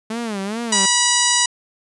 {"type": "tone with vibrato", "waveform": "sawtooth", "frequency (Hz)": 214.1, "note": "A3", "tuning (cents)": -47, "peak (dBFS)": -19, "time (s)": [0.1, 0.86], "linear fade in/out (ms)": 5, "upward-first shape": "sine", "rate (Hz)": 2.4, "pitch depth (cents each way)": 180}
{"type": "harmonic tone", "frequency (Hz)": 972, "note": "B5", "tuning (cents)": -28, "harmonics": [1, 2, 3, 4, 5, 6, 7, 8, 9], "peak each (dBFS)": [-23, -23, -23, -23, -23, -23, -23, -23, -23], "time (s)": [0.72, 1.46], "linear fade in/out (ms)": 5}
{"effects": ["resampled to 24000 Hz"]}